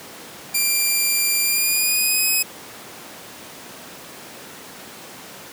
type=tone with pitch glide; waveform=5% pulse; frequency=2380 to 2536 Hz; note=D7 to D#7; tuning=+22 to +32 cents; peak=-8 dBFS; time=0.54-2.43 s; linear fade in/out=10 ms; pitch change=+110 cents; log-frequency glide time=1.43-2.3 s; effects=pink hiss -38 dBFS RMS until 5.52 s + high-pass 200 Hz 12 dB/octave